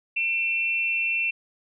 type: tone pair together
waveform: sine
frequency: 2390 / 2689 Hz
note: D7 / E7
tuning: +30 / +34 cents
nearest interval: major second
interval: 204 cents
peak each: -29 / -23 dBFS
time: 0.16-1.31 s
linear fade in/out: 10 ms
effects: none